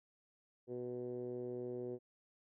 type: tone with low-pass filter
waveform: 10% pulse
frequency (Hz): 123.3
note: B2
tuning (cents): -2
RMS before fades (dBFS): -43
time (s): 0.67-1.99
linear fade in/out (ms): 50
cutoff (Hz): 420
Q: 5
effects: none